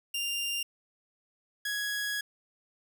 sawtooth tone pair in turn, 2794 / 1666.6 Hz, F7 / G#6, 0 / +6 cents, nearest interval major sixth, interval 894 cents, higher first, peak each -27 dBFS, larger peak neither, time 0.14-0.63 / 1.65-2.21 s, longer second, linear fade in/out 5 ms, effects none

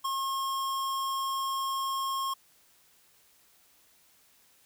square tone with ADSR envelope, 1078 Hz, C#6, 49 cents flat, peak -27 dBFS, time 0.04-2.34 s, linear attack 14 ms, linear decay 8 ms, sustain -3 dB, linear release 9 ms, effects white hiss -63 dBFS RMS until 4.65 s

